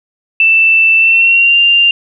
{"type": "tone with pitch glide", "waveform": "sine", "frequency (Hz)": [2659, 2790], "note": ["E7", "F7"], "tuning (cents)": [14, -2], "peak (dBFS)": -5, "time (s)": [0.4, 1.91], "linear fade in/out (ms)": 2, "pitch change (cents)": 84, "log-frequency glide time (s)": [0.98, 1.58], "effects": []}